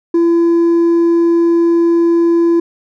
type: tone with hard clipping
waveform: triangle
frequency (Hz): 338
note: E4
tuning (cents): +43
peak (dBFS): -7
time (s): 0.14-2.6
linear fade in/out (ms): 5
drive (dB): 1
effects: none